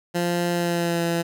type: tone with pitch glide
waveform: 15% pulse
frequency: 173.9 to 169.24 Hz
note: F3 to E3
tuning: -7 to +46 cents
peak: -15 dBFS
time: 0.14-1.23 s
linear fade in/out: 20 ms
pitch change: -47 cents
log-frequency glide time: 0.51-1.03 s
effects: none